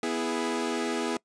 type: chord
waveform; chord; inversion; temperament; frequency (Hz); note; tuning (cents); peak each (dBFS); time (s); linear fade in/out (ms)
sawtooth; E major; second; equal; 246.9 / 329.6 / 415.3; B3 / E4 / G#4; 0 / 0 / 0; -28; 0.03-1.17; 2
effects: noise-tail reverb RT60 0.1 s tail -23 dB re dry + resampled to 22050 Hz